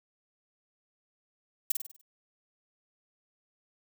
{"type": "noise with echo", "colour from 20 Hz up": "violet", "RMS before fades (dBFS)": -24, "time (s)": [1.7, 1.72], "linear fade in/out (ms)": 5, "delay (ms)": 49, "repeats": 6, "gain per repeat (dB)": -6, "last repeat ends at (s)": 2.014, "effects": []}